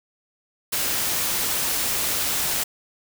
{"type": "noise", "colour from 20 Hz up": "white", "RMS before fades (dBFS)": -24, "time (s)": [0.72, 2.64], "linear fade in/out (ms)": 10, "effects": []}